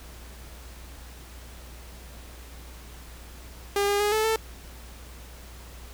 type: tone with pitch steps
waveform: sawtooth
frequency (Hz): 403.1 / 406 / 414.6 / 435 / 443.7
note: G4 / G#4 / G#4 / A4 / A4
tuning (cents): +48 / -39 / -3 / -20 / +14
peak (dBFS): -18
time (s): 3.76-4.36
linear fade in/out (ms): 2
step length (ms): 120
effects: added 60 Hz sine -43 dBFS peak until 5.93 s + pink hiss -48 dBFS RMS until 5.93 s